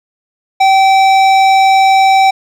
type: tone with hard clipping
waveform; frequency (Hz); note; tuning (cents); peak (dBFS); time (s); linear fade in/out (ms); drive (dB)
sine; 772; G5; -27; -7; 0.6-2.31; 10; 13
effects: none